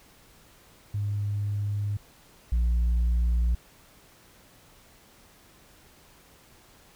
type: tone pair in turn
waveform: sine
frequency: 102.5 / 58.84 Hz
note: G#2 / A#1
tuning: -22 / +17 cents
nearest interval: minor seventh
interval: 961 cents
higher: first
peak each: -25 / -18 dBFS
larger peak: second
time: 0.94-1.97 / 2.52-3.55 s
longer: neither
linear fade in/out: 5 ms
effects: tanh soft clip ceiling -20 dBFS + pink hiss -56 dBFS RMS until 6.95 s